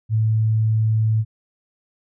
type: tone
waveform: sine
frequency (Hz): 110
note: A2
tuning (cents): 0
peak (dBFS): -15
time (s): 0.09-1.25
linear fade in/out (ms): 50
effects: none